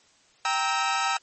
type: chord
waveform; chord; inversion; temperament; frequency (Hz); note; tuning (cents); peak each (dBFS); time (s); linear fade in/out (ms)
sawtooth; E diminished; first; equal with one note detuned; 784 / 932.3 / 1301.1; G5 / Bb5 / E6; 0 / 0 / -23; -24 / -25 / -23; 0.45-1.17; 2
effects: white hiss -60 dBFS RMS until 1.22 s + MP3 32 kbps